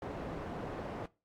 white low-pass noise, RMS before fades -41 dBFS, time 0.02-1.06 s, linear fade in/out 2 ms, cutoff 630 Hz, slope 12 dB/octave, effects noise-tail reverb RT60 0.3 s tail -21 dB re dry + AAC 64 kbps

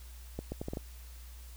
accelerating click train, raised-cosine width 2 ms, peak -23 dBFS, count 6, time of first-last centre 0.39-0.772 s, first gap 130 ms, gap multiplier 0.73, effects added 60 Hz sine -46 dBFS peak until 1.56 s + white hiss -57 dBFS RMS until 1.56 s

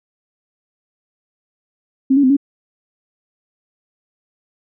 sine tone with pitch steps, 266.4 / 283.9 / 258 / 280.7 Hz, C4 / C#4 / C4 / C#4, +31 / +41 / -24 / +22 cents, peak -9 dBFS, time 2.1-2.368 s, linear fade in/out 10 ms, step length 67 ms, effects none

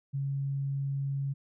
sine tone, 138.3 Hz, C#3, 4 cents flat, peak -29 dBFS, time 0.13-1.34 s, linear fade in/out 20 ms, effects none

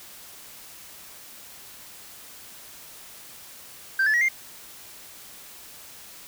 sine tone with pitch steps, 1568 / 1729.8 / 1908.3 / 2105 Hz, G6 / A6 / A#6 / C7, 0 / -30 / +40 / +10 cents, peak -16 dBFS, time 3.99-4.286 s, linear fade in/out 5 ms, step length 74 ms, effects tanh soft clip ceiling -17 dBFS + white hiss -45 dBFS RMS until 6.27 s

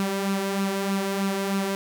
sawtooth tone with flanger, 195.9 Hz, G3, 1 cent flat, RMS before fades -26 dBFS, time 0-1.75 s, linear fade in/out 0 ms, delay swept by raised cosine 0.73 to 3.23 ms, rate 3.2 Hz, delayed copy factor +0.5, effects none

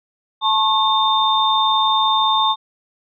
sine tone cluster, 875 / 1086 / 3619 Hz, A5 / C#6 / A7, -10 / -36 / +48 cents, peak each -18 dBFS, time 0.41-2.56 s, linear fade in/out 50 ms, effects none

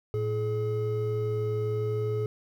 triangle tone pair together, 112.6 / 425.1 Hz, A2 / G#4, +40 / +40 cents, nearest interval octave + major seventh, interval 2300 cents, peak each -27 dBFS, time 0.14-2.26 s, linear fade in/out 0 ms, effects 10-bit

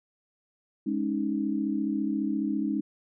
sine chord, Ab suspended fourth, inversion none, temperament just, 207.7 / 276.9 / 311.5 Hz, Ab3 / Db4 / Eb4, 0 / -2 / +2 cents, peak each -30 dBFS, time 0.86-2.81 s, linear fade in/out 10 ms, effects none

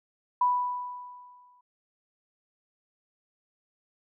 sine tone with exponential decay, 987.8 Hz, B5, in tune, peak -19 dBFS, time 0.41-1.61 s, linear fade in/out 5 ms, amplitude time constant 260 ms, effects none

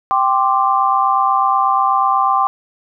sine chord, G suspended fourth, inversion none, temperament equal, 784 / 1046.5 / 1174.7 Hz, G5 / C6 / D6, 0 / 0 / 0 cents, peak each -16 dBFS, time 0.11-2.47 s, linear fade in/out 0 ms, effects none

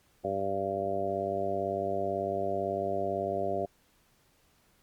harmonic tone, 98 Hz, G2, in tune, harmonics 1 / 2 / 3 / 4 / 5 / 6 / 7, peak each -43 / -41 / -42 / -35 / -39 / -34 / -33 dBFS, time 0.24-3.66 s, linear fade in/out 10 ms, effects pink hiss -67 dBFS RMS until 4.82 s + Opus 48 kbps

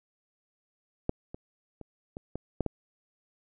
clicks, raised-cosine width 2 ms, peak -13 / -26 / -29 / -25 / -21 / -14 / -16 dBFS, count 7, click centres 1.094 / 1.345 / 1.813 / 2.169 / 2.356 / 2.607 / 2.663 s, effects none

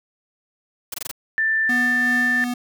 white noise bursts, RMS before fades -28 dBFS, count 5, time 0.92-1.114 s, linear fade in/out 5 ms, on 22 ms, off 21 ms
sine tone, 1774 Hz, A6, 14 cents sharp, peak -17 dBFS, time 1.38-2.44 s, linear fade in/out 0 ms
square tone with tremolo, 245.2 Hz, B3, 12 cents flat, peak -23 dBFS, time 1.69-2.54 s, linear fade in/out 5 ms, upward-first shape sine, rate 2.7 Hz, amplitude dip 30%
effects none

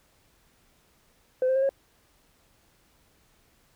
sine tone with pitch steps, 512 / 523.1 / 534.4 / 545.9 Hz, C5 / C5 / C5 / C#5, -38 / -1 / +36 / -27 cents, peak -19 dBFS, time 1.42-1.692 s, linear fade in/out 2 ms, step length 68 ms, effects tanh soft clip ceiling -18 dBFS + pink hiss -64 dBFS RMS until 3.75 s

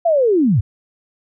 sine linear sweep, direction down, 698.5 to 82.9 Hz, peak -11 dBFS, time 0.05-0.61 s, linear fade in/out 10 ms, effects none

